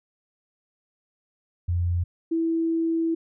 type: tone pair in turn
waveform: sine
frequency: 87.31 / 328.6 Hz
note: F2 / E4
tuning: 0 / -5 cents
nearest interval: octave + major seventh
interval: 2295 cents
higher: second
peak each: -21 dBFS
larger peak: neither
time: 1.68-2.04 / 2.31-3.15 s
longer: second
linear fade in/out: 10 ms
effects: none